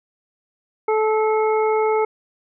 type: harmonic tone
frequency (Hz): 434.7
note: A4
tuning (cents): -21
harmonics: 1 / 2 / 3 / 5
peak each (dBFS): -17 / -22 / -28 / -31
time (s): 0.88-2.05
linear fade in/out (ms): 5
effects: none